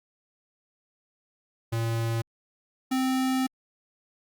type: tone pair in turn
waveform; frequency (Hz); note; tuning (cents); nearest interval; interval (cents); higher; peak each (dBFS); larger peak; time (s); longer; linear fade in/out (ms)
square; 114.6 / 260.6; A#2 / C4; -29 / -7; octave + major second; 1422; second; -26 / -24; second; 1.72-2.22 / 2.91-3.47; second; 10
effects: Opus 48 kbps